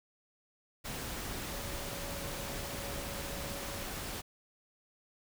sine tone in noise, 561 Hz, C#5, 21 cents sharp, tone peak -47 dBFS, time 1.52-3.85 s, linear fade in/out 20 ms, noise pink, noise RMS -40 dBFS, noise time 0.84-4.22 s, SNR -10 dB, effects none

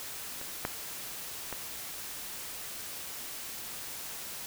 clicks, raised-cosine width 0.5 ms, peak -26 / -15 / -21 dBFS, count 3, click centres 0.414 / 0.651 / 1.527 s, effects white hiss -41 dBFS RMS until 4.46 s

